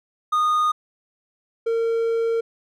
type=tone pair in turn; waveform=triangle; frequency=1231 / 457.9 Hz; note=D#6 / A#4; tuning=-19 / -31 cents; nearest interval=octave + perfect fourth; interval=1712 cents; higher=first; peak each=-15 / -17 dBFS; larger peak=first; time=0.32-0.72 / 1.66-2.41 s; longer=second; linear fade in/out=10 ms; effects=none